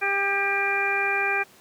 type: harmonic tone with a mistuned harmonic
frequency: 397.8 Hz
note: G4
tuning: 25 cents sharp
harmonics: 1 / 2 / 3 / 4 / 5 / 6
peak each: -31 / -29 / -33 / -27 / -33 / -25 dBFS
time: 0.01-1.44 s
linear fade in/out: 20 ms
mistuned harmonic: 5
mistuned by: -37 cents
effects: pink hiss -53 dBFS RMS until 1.6 s + high-pass 150 Hz 12 dB/octave